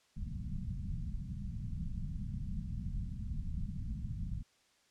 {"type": "low-pass noise", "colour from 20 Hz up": "pink", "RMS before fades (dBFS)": -39, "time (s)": [0.16, 4.43], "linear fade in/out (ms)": 10, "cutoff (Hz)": 210, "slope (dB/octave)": 48, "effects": ["white hiss -70 dBFS RMS until 4.9 s", "low-pass 7000 Hz 12 dB/octave"]}